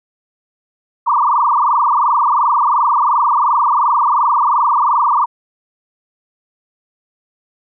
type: tone with frequency modulation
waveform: sine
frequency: 1064 Hz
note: C6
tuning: 29 cents sharp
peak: -10 dBFS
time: 1.06-5.26 s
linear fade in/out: 20 ms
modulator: 22.8 Hz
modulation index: 6.3
effects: none